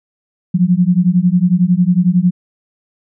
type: beating tone pair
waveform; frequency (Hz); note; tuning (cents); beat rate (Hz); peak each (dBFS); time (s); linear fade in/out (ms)
sine; 173.5 / 184.5; F3 / F#3; -11 / -5; 11; -12; 0.54-2.31; 10
effects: none